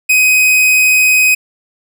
45% pulse tone, 2513 Hz, D#7, 17 cents sharp, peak -7 dBFS, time 0.09-1.35 s, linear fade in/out 10 ms, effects none

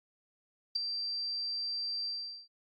sine tone with ADSR envelope, 4699 Hz, D8, in tune, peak -25 dBFS, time 0.75-2.48 s, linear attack 10 ms, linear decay 9 ms, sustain -8 dB, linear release 420 ms, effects AAC 64 kbps

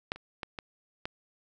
clicks, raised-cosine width 0.3 ms, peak -14 / -30 / -19 / -21 / -18 dBFS, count 5, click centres 0.119 / 0.16 / 0.432 / 0.588 / 1.055 s, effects none

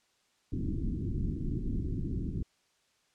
pink low-pass noise, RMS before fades -33 dBFS, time 0.52-2.43 s, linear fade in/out 5 ms, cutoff 340 Hz, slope 48 dB/octave, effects white hiss -71 dBFS RMS until 3.14 s + low-pass 7000 Hz 12 dB/octave

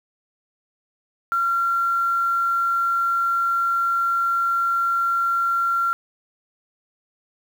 sine tone with quantisation, 1372 Hz, F6, 31 cents flat, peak -18 dBFS, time 1.32-5.93 s, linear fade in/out 0 ms, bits 7, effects none

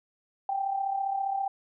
sine tone with amplitude modulation, 784 Hz, G5, in tune, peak -24 dBFS, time 0.49-1.48 s, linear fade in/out 2 ms, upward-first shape sine, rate 35 Hz, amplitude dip 60%, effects none

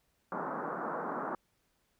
white band-pass noise, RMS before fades -37 dBFS, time 0.32-1.35 s, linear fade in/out 2 ms, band 160 to 1400 Hz, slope 48 dB/octave, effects pink hiss -75 dBFS RMS until 1.99 s

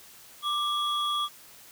triangle tone pair together, 1181 / 3340 Hz, D6 / G#7, +9 / +9 cents, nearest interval octave + tritone, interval 1800 cents, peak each -26 / -28 dBFS, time 0.42-1.29 s, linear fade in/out 50 ms, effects white hiss -51 dBFS RMS until 1.71 s

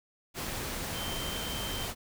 sine tone in noise, 3119 Hz, G7, 9 cents flat, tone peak -39 dBFS, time 0.92-1.89 s, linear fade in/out 50 ms, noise pink, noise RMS -36 dBFS, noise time 0.34-1.95 s, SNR -6 dB, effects none

